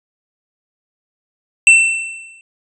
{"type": "tone with exponential decay", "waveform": "square", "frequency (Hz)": 2686, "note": "E7", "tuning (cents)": 32, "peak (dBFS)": -3, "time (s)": [1.67, 2.41], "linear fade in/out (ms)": 1, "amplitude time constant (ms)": 160, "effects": ["resampled to 24000 Hz"]}